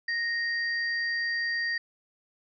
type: tone pair together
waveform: sine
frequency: 1864.7 / 4711 Hz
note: A#6 / D8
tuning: 0 / +5 cents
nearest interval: octave + major third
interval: 1605 cents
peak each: -27 / -36 dBFS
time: 0.08-1.78 s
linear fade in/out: 5 ms
effects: none